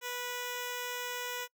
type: tone with notch filter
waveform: 5% pulse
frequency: 490.8 Hz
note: B4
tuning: 11 cents flat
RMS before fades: -38 dBFS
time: 0.01-1.48 s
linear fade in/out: 50 ms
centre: 4500 Hz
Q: 1.5
effects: noise-tail reverb RT60 0.1 s tail -25 dB re dry